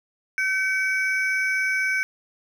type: ring-modulated tone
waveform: triangle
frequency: 1902 Hz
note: A#6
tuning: 34 cents sharp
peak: -16 dBFS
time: 0.38-2.03 s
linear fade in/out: 0 ms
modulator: 366 Hz
effects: none